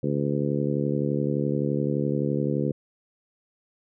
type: harmonic tone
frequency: 71.7 Hz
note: D2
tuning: 41 cents flat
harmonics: 2 / 3 / 4 / 5 / 6 / 7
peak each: -27 / -29 / -30 / -31 / -32 / -32 dBFS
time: 0.03-2.72 s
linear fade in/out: 5 ms
effects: none